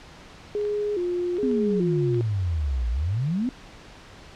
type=tone with vibrato; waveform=sine; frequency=383.5 Hz; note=G4; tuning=38 cents flat; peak=-23 dBFS; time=0.55-2.21 s; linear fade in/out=0 ms; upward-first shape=square; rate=1.2 Hz; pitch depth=140 cents each way
type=clicks; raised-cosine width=0.3 ms; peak=-28 dBFS; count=5; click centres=0.613 / 0.652 / 1.368 / 1.514 / 2.145 s
type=exponential two-way sweep; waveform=sine; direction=down then up; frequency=266.9 to 55.9 to 266.9 Hz; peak=-22 dBFS; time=1.43-3.49 s; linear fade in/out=0 ms; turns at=2.9 s
effects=pink hiss -46 dBFS RMS until 4.35 s + low-pass 5000 Hz 12 dB/octave